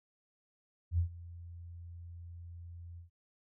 sine tone with ADSR envelope, 85.7 Hz, F2, 32 cents flat, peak -25 dBFS, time 0.91-3.1 s, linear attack 74 ms, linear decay 100 ms, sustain -20 dB, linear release 120 ms, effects none

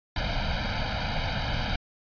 pink noise with comb filter, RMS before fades -28 dBFS, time 0.16-1.76 s, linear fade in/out 2 ms, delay 1.3 ms, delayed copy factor +1, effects resampled to 11025 Hz

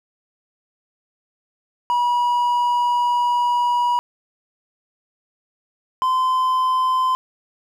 triangle tone pair in turn, 968 / 1028.5 Hz, B5 / C6, -35 / -30 cents, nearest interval minor second, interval 105 cents, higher second, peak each -14 dBFS, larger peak neither, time 1.9-3.99 / 6.02-7.15 s, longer first, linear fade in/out 0 ms, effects none

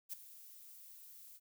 violet noise with ADSR envelope, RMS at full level -41 dBFS, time 0.09-1.4 s, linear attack 40 ms, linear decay 9 ms, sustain -15 dB, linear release 43 ms, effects none

